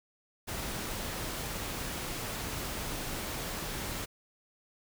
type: noise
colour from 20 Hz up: pink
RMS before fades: -37 dBFS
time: 0.47-4.06 s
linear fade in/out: 20 ms
effects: none

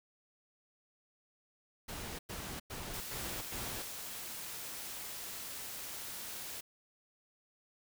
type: noise bursts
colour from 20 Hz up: pink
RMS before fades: -43 dBFS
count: 5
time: 1.88-3.826 s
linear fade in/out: 10 ms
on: 310 ms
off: 99 ms
type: noise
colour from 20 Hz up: white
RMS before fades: -44 dBFS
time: 2.93-6.61 s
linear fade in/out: 10 ms
effects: none

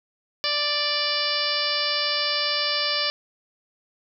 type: harmonic tone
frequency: 587.3 Hz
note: D5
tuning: in tune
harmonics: 1 / 2 / 3 / 4 / 5 / 6 / 7 / 8 / 9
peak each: -32 / -32 / -32 / -32 / -30 / -32 / -32 / -27 / -30 dBFS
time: 0.44-3.1 s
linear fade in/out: 0 ms
effects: none

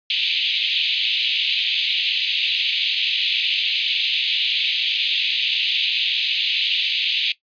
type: band-pass noise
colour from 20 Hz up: white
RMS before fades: -21 dBFS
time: 0.1-7.32 s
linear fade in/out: 2 ms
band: 2500 to 3900 Hz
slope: 48 dB/octave
effects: noise-tail reverb RT60 0.1 s tail -17 dB re dry + resampled to 11025 Hz

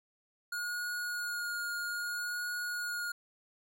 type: tone with vibrato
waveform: square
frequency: 1436 Hz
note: F6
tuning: 48 cents sharp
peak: -35 dBFS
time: 0.52-3.12 s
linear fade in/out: 5 ms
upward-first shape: sine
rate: 0.62 Hz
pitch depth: 14 cents each way
effects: none

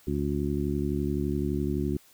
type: harmonic tone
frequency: 71.8 Hz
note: D2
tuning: 39 cents flat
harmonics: 1 / 2 / 3 / 4 / 5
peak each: -32 / -32 / -32 / -32 / -32 dBFS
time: 0.07-1.97 s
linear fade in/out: 5 ms
effects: white hiss -58 dBFS RMS until 2.13 s

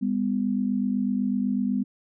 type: tone pair together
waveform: sine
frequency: 201.9 / 249.9 Hz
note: G#3 / B3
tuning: -49 / +21 cents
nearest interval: major third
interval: 370 cents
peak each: -25 dBFS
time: 0.01-1.84 s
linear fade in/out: 20 ms
effects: none

